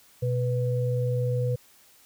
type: tone pair together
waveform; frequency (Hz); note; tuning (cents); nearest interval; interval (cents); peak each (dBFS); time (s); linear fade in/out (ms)
sine; 123.81 / 494.5; B2 / B4; +5 / +2; 2 octaves; 2397; -24 / -29; 0.22-1.56; 10
effects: white hiss -57 dBFS RMS until 2.05 s